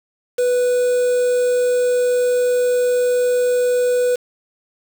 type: tone with quantisation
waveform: triangle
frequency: 493.9 Hz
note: B4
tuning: in tune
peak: -12 dBFS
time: 0.38-4.16 s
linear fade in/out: 10 ms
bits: 5
effects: none